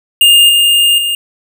square tone with level steps, 2822 Hz, F7, 17 cents sharp, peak -4 / -7 / -13 dBFS, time 0.21-1.15 s, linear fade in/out 2 ms, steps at 0.49 / 0.98 s, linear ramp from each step 2 ms, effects none

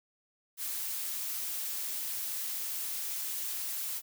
blue noise, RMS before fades -36 dBFS, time 0.57-4.02 s, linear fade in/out 50 ms, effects none

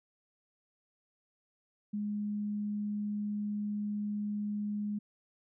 sine tone, 207.7 Hz, G#3, in tune, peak -32 dBFS, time 1.93-4.99 s, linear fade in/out 10 ms, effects none

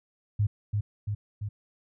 sine tone with echo, 103.83 Hz, G#2, in tune, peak -21 dBFS, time 0.39-0.47 s, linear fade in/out 10 ms, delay 340 ms, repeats 3, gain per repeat -3 dB, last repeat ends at 1.49 s, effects none

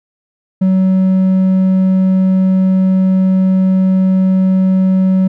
sine tone with hard clipping, 188.1 Hz, F#3, 29 cents sharp, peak -9 dBFS, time 0.61-5.28 s, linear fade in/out 10 ms, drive 3 dB, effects none

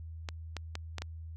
clicks, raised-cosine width 0.2 ms, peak -20 dBFS, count 5, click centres 0.288 / 0.567 / 0.754 / 0.983 / 1.02 s, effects added 81 Hz sine -41 dBFS peak until 1.36 s

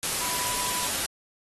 sine tone in noise, 987.8 Hz, B5, in tune, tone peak -35 dBFS, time 0.21-0.87 s, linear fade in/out 0 ms, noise white, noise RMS -28 dBFS, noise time 0.03-1.06 s, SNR -10 dB, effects AAC 32 kbps

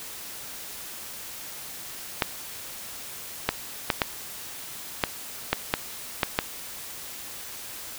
clicks, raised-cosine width 0.3 ms, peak -4 dBFS, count 9, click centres 2.222 / 3.49 / 3.902 / 4.018 / 5.038 / 5.53 / 5.739 / 6.232 / 6.389 s, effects white hiss -39 dBFS RMS until 7.98 s

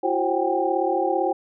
sine tone cluster, 339 / 374.3 / 534 / 766 / 804 Hz, E4 / F#4 / C5 / G5 / G5, +49 / +20 / +35 / -40 / +44 cents, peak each -26 dBFS, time 0.03-1.33 s, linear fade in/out 10 ms, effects none

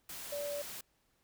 sine tone in noise, 578 Hz, D5, 28 cents flat, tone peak -36 dBFS, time 0.32-0.62 s, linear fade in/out 5 ms, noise white, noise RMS -45 dBFS, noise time 0.09-0.81 s, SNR +6 dB, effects pink hiss -75 dBFS RMS until 1.23 s

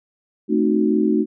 sine chord, A diminished seventh, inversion none, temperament equal with one note detuned, 220 / 261.6 / 306.7 / 370 Hz, A3 / C4 / Eb4 / Gb4, 0 / 0 / -25 / 0 cents, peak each -19 / -25 / -19 / -21 dBFS, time 0.48-1.26 s, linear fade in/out 50 ms, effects none

